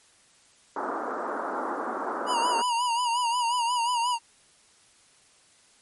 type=band-pass noise; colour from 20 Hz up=white; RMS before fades=-31 dBFS; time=0.76-2.62 s; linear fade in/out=5 ms; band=240 to 1400 Hz; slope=48 dB/octave
type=tone with vibrato; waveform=square; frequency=958 Hz; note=A#5; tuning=47 cents sharp; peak=-24 dBFS; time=2.26-4.19 s; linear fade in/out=50 ms; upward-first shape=sine; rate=5.6 Hz; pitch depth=73 cents each way
effects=white hiss -59 dBFS RMS until 5.81 s + MP3 48 kbps